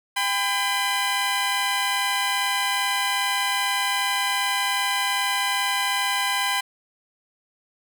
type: tone pair together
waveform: 15% pulse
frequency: 797.9 / 1008 Hz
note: G5 / B5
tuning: +30 / +35 cents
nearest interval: major third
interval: 405 cents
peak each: -19 / -17 dBFS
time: 0.16-6.61 s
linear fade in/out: 10 ms
effects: none